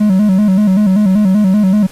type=tone with vibrato; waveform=triangle; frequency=199 Hz; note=G3; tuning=26 cents sharp; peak=-5 dBFS; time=0-1.87 s; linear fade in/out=10 ms; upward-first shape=square; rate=5.2 Hz; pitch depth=99 cents each way; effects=pink hiss -37 dBFS RMS until 1.91 s + resampled to 32000 Hz